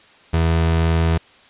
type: tone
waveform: 30% pulse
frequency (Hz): 82.1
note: E2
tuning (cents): -6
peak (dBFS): -12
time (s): 0.33-1.18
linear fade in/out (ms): 10
effects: white hiss -49 dBFS RMS until 1.49 s + resampled to 8000 Hz